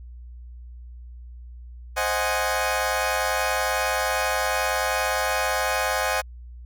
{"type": "chord", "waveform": "20% pulse", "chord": "Ab dominant seventh", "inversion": "first", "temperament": "equal", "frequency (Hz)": [523.3, 622.3, 740, 830.6], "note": ["C5", "Eb5", "Gb5", "Ab5"], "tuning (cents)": [0, 0, 0, 0], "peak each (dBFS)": -23, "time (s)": [1.96, 6.22], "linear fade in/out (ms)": 20, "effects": ["added 60 Hz sine -38 dBFS peak until 6.65 s"]}